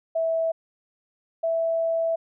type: tone pair in turn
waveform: sine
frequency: 654 / 658.9 Hz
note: E5 / E5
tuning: -14 / -1 cents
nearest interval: unison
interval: 13 cents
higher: second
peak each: -21 dBFS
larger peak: neither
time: 0.15-0.52 / 1.43-2.16 s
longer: second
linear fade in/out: 10 ms
effects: none